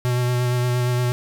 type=tone with vibrato; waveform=square; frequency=123.47 Hz; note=B2; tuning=in tune; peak=-19 dBFS; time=0.05-1.12 s; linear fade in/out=0 ms; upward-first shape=sine; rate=8.6 Hz; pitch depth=17 cents each way; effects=none

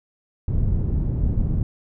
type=low-pass noise; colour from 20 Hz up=pink; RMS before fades=-21 dBFS; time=0.48-1.63 s; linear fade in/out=2 ms; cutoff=160 Hz; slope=12 dB/octave; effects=none

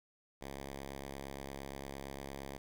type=tone; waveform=5% pulse; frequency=68.7 Hz; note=C#2; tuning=15 cents flat; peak=-32 dBFS; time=0.41-2.58 s; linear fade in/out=5 ms; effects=none

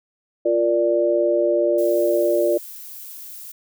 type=chord; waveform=sine; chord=Bb major; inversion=second; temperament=equal; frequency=349.2 / 466.2 / 587.3 Hz; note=F4 / Bb4 / D5; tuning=0 / 0 / 0 cents; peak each=-20 / -24 / -18 dBFS; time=0.45-2.58 s; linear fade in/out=10 ms
type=noise; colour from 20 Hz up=violet; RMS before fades=-37 dBFS; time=1.78-3.52 s; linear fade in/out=5 ms
effects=none

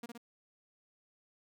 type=tone with echo; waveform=sawtooth; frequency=235.7 Hz; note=A#3; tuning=19 cents sharp; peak=-37 dBFS; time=0.03-0.06 s; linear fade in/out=5 ms; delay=59 ms; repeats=2; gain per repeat=-3 dB; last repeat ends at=0.178 s; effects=none

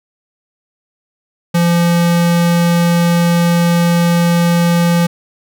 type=tone; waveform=square; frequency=171.5 Hz; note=F3; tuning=31 cents flat; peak=-10 dBFS; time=1.54-5.07 s; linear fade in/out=10 ms; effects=none

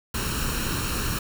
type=noise with comb filter; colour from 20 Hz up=pink; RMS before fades=-27 dBFS; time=0.14-1.19 s; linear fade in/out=5 ms; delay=0.72 ms; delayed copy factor=+0.65; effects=none

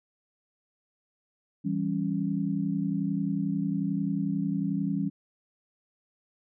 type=chord; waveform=sine; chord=C# diminished; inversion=first; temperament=equal; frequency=164.81 / 196 / 277.2 Hz; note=E3 / G3 / C#4; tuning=0 / 0 / 0 cents; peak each=-31 / -29 / -31 dBFS; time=1.64-5.1 s; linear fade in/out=20 ms; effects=none

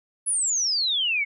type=exponential sweep; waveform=sine; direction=down; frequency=10430 to 2155 Hz; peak=-21 dBFS; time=0.26-1.25 s; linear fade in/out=20 ms; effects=none

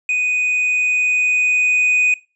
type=tone with level ramp; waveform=triangle; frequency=2489 Hz; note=D#7; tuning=in tune; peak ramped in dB=-14 to -10 dBFS; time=0.09-2.14 s; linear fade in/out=2 ms; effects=noise-tail reverb RT60 0.3 s tail -21 dB re dry + resampled to 22050 Hz

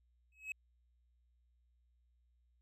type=tone with exponential growth; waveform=triangle; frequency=2565 Hz; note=E7; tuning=48 cents flat; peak=-34 dBFS; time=0.32-0.52 s; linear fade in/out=2 ms; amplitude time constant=43 ms; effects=added 60 Hz sine -70 dBFS peak until 2.61 s

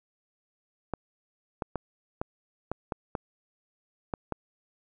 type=clicks; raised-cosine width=1 ms; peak=-16 dBFS; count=9; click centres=0.937 / 1.622 / 1.757 / 2.215 / 2.716 / 2.922 / 3.152 / 4.138 / 4.323 s; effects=none

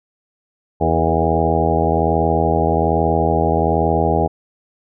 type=harmonic tone with a mistuned harmonic; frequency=81.2 Hz; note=E2; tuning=26 cents flat; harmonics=1 / 2 / 3 / 4 / 5 / 6 / 7 / 8 / 9 / 10; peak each=-21 / -22 / -25 / -24 / -22 / -23 / -27 / -23 / -23 / -21 dBFS; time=0.8-4.28 s; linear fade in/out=20 ms; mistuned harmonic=5; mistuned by=+34 cents; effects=none

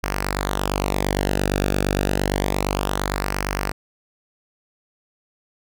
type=tone with flanger; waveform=sawtooth; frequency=48.72 Hz; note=G1; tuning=10 cents flat; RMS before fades=-23 dBFS; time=0.03-3.72 s; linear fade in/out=10 ms; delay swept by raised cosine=0.27 to 0.98 ms; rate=0.29 Hz; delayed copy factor=-0.7; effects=none

